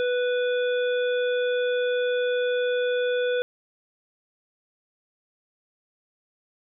harmonic tone, 493.9 Hz, B4, in tune, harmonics 1 / 3 / 5 / 7, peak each -22 / -31 / -40 / -37 dBFS, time 0-3.42 s, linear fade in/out 0 ms, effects none

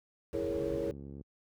brown noise, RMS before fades -41 dBFS, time 0.33-0.91 s, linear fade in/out 0 ms
sine chord, A# half-diminished seventh, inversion second, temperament equal, 329.6 / 415.3 / 466.2 / 554.4 Hz, E4 / G#4 / A#4 / C#5, 0 / 0 / 0 / 0 cents, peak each -37 dBFS, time 0.33-0.92 s, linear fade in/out 20 ms
click train, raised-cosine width 3 ms, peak -33 dBFS, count 47, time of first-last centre 0.55-1.211 s, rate 69.6 Hz
effects high-pass 60 Hz 12 dB/octave

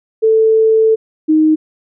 sine tone pair in turn, 442.2 / 311.5 Hz, A4 / D#4, +9 / +2 cents, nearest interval tritone, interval 607 cents, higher first, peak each -7 dBFS, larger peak neither, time 0.22-0.96 / 1.28-1.56 s, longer first, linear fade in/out 20 ms, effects none

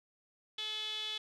sawtooth tone with band-pass filter, 430 Hz, A4, 40 cents flat, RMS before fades -39 dBFS, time 0.58-1.18 s, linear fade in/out 5 ms, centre 3400 Hz, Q 7.9, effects none

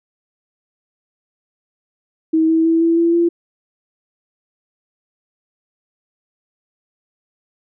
sine tone with pitch steps, 320 / 324.1 / 328.2 / 332.4 / 336.7 / 341 Hz, D#4 / E4 / E4 / E4 / E4 / F4, +49 / -29 / -8 / +15 / +37 / -41 cents, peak -11 dBFS, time 2.33-3.29 s, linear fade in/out 10 ms, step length 160 ms, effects none

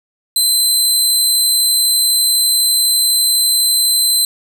20% pulse tone, 4068 Hz, C8, 50 cents flat, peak -5 dBFS, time 0.36-4.25 s, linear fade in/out 2 ms, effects none

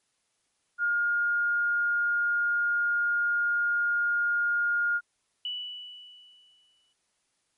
sine tone, 1419 Hz, F6, 27 cents sharp, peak -23 dBFS, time 0.78-5.01 s, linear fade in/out 50 ms
sine tone with exponential decay, 2960 Hz, F#7, in tune, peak -29 dBFS, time 5.45-6.93 s, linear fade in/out 2 ms, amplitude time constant 320 ms
effects white hiss -74 dBFS RMS until 7.57 s + MP3 48 kbps

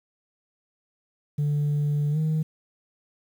sine tone with pitch glide, 146.83 to 156.46 Hz, D3 to D#3, 0 to +10 cents, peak -19 dBFS, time 1.38-2.43 s, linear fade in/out 10 ms, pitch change +110 cents, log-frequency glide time 2.11-2.18 s, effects tanh soft clip ceiling -20 dBFS + 9-bit

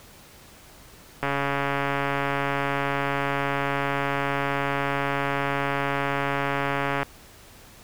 click train, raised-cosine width 0.5 ms, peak -10 dBFS, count 813, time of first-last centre 1.23-7.03 s, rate 140 Hz, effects pink hiss -49 dBFS RMS until 7.83 s

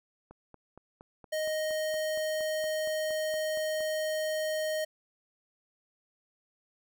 click train, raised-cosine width 1 ms, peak -35 dBFS, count 16, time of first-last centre 0.31-3.807 s, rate 4.29 Hz
square tone, 622.3 Hz, D#5, in tune, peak -30 dBFS, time 1.32-4.85 s, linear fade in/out 10 ms
effects none

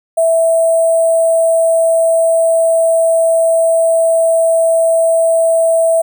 sine tone with sample-and-hold, 659.3 Hz, E5, in tune, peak -8 dBFS, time 0.17-6.02 s, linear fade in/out 10 ms, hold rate 8820 Hz, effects none

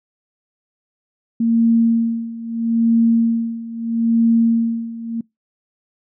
sine tone with tremolo, 229.7 Hz, A#3, 25 cents flat, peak -10 dBFS, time 1.4-5.21 s, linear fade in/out 5 ms, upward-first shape sine, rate 0.77 Hz, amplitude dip 85%, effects noise-tail reverb RT60 0.2 s tail -26 dB re dry

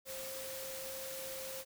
sine tone in noise, 530 Hz, C5, 22 cents sharp, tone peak -45 dBFS, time 0.05-1.65 s, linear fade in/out 50 ms, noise white, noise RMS -45 dBFS, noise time 0.05-1.65 s, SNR -3 dB, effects none

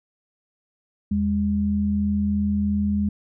sine tone pair together, 81.4 / 204.4 Hz, E2 / G#3, -21 / -27 cents, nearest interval octave + major third, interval 1594 cents, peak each -26 / -20 dBFS, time 1.11-3.09 s, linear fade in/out 5 ms, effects none

